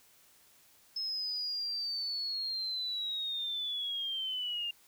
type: linear sweep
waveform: sine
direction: down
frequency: 5200 to 2794 Hz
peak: -33 dBFS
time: 0.96-4.71 s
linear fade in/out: 5 ms
effects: white hiss -63 dBFS RMS until 4.87 s